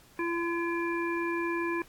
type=harmonic tone; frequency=340 Hz; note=F4; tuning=46 cents flat; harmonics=1 / 3 / 5 / 7; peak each=-30 / -35 / -37 / -38 dBFS; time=0.19-1.82 s; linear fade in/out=2 ms; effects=pink hiss -58 dBFS RMS until 1.88 s + AAC 64 kbps